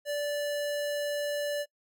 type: tone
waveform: square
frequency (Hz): 583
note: D5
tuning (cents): -13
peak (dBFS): -30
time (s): 0.05-1.66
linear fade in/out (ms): 50
effects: noise-tail reverb RT60 0.1 s tail -23 dB re dry